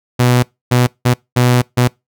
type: tone bursts at uneven times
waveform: sawtooth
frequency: 123.47 Hz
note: B2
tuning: in tune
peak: -5 dBFS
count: 5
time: 0.19-0.43 / 0.71-0.87 / 1.05-1.14 / 1.36-1.62 / 1.77-1.88 s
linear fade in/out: 10 ms
effects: noise-tail reverb RT60 0.2 s tail -24 dB re dry